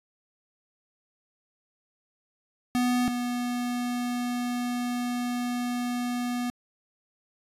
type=tone pair in turn; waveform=square; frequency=246.9 / 244.3 Hz; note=B3 / B3; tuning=0 / -19 cents; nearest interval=unison; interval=19 cents; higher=first; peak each=-23 / -28 dBFS; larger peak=first; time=2.75-3.08 / 3.08-6.5 s; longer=second; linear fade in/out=0 ms; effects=resampled to 32000 Hz